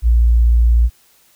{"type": "tone", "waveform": "sine", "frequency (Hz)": 58.2, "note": "A#1", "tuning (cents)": -2, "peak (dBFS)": -8, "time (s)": [0.02, 0.9], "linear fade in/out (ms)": 50, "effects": ["white hiss -53 dBFS RMS until 1.35 s"]}